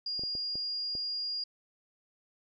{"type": "tone", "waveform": "sine", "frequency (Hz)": 4835, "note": "D8", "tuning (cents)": 50, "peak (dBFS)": -32, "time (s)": [0.06, 1.44], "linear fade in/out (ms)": 5}
{"type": "clicks", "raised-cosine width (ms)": 2, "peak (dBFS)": -32, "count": 5, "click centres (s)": [0.194, 0.236, 0.352, 0.555, 0.952]}
{"effects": []}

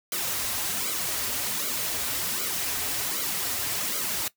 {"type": "noise with flanger", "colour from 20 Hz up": "white", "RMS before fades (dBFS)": -29, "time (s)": [0.12, 4.28], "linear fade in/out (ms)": 2, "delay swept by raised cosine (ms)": [1.1, 6.2], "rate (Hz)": 1.3, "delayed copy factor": -0.75, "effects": ["noise-tail reverb RT60 0.1 s tail -18 dB re dry"]}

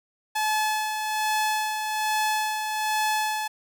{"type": "tone with tremolo", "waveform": "sawtooth", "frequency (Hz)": 860, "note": "A5", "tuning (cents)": -40, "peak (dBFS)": -18, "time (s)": [0.35, 3.48], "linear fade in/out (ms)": 10, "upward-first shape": "sine", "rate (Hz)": 1.2, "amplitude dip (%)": 45, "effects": []}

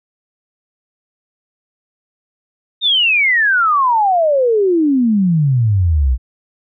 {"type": "exponential sweep", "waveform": "sine", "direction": "down", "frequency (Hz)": [3729, 58.8], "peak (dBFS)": -10, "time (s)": [2.81, 6.18], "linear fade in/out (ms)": 50, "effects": []}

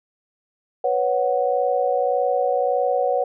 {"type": "chord", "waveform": "sine", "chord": "B suspended second", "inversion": "none", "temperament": "just", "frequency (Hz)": [493.9, 555.6, 740.8], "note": ["B4", "C#5", "F#5"], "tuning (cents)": [0, 4, 2], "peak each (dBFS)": -22, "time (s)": [0.84, 3.24], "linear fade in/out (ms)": 5, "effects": []}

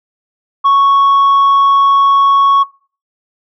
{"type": "tone", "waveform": "sine", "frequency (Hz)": 1108.7, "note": "C#6", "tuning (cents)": 0, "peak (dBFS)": -3, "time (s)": [0.64, 2.64], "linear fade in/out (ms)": 20, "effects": ["noise-tail reverb RT60 0.4 s tail -22 dB re dry", "tanh soft clip ceiling -5 dBFS"]}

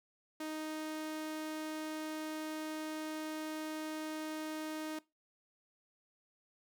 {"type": "tone", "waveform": "sawtooth", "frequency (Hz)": 311.1, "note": "D#4", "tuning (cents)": 0, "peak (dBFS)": -35, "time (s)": [0.4, 4.99], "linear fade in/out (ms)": 5, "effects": ["noise-tail reverb RT60 0.2 s tail -19 dB re dry"]}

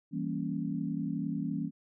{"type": "chord", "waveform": "sine", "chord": "E diminished seventh", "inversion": "none", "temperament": "equal", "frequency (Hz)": [164.81, 196, 233.1, 277.2], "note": ["E3", "G3", "Bb3", "Db4"], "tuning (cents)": [0, 0, 0, 0], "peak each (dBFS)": [-36, -37, -37, -36], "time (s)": [0.11, 1.71], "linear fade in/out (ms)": 50, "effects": []}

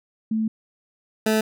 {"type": "tone pair in turn", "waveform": ["sine", "20% pulse"], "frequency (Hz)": [220, 217.9], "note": ["A3", "A3"], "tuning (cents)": [0, -17], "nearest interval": "unison", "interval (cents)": 17, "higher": "first", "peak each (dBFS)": [-20, -13], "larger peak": "second", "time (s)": [[0.31, 0.48], [1.26, 1.41]], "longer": "first", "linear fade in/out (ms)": 5, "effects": []}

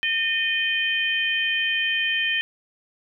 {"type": "tone cluster", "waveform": "sine", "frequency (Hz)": [1823, 2476, 3104], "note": ["A#6", "D#7", "G7"], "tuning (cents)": [-39, -9, -18], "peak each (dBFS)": -25, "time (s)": [0.03, 2.41], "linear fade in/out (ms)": 0, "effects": []}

